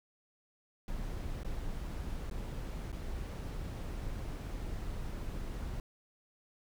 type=noise with dropouts; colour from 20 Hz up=brown; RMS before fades=-39 dBFS; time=0.88-5.8 s; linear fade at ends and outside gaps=1 ms; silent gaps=1.433-1.447 / 2.299-2.311 / 2.918-2.927 s; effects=none